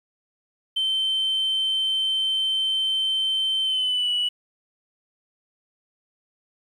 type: tone with pitch glide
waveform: sine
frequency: 3097 to 2947 Hz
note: G7 to F#7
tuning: -22 to -8 cents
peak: -19 dBFS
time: 0.76-4.29 s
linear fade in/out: 10 ms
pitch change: -86 cents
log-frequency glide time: 3.63-4.1 s
effects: tanh soft clip ceiling -18 dBFS + 9-bit